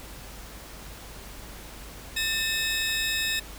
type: tone cluster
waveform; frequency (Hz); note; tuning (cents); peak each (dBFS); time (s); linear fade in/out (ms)
30% pulse; 1791 / 2589 / 3787; A6 / E7 / A#7; +30 / -32 / +27; -27 / -27 / -28; 2.16-3.4; 10
effects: added 50 Hz sine -44 dBFS peak until 3.58 s + pink hiss -44 dBFS RMS until 3.58 s